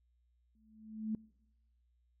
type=tone with exponential growth; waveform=sine; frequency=217.8 Hz; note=A3; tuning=17 cents flat; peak=-31 dBFS; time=0.55-1.15 s; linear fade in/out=2 ms; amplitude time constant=130 ms; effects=noise-tail reverb RT60 0.9 s tail -25 dB re dry + added 60 Hz sine -70 dBFS peak until 2.2 s